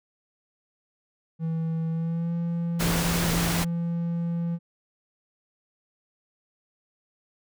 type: tone with pitch glide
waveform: triangle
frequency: 162.8 to 169.62 Hz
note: E3 to E3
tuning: -21 to +50 cents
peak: -23 dBFS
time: 1.39-4.59 s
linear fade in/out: 50 ms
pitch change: +71 cents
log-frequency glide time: 1.9-2.33 s
type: noise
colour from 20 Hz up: pink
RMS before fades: -27 dBFS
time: 2.79-3.65 s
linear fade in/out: 20 ms
effects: none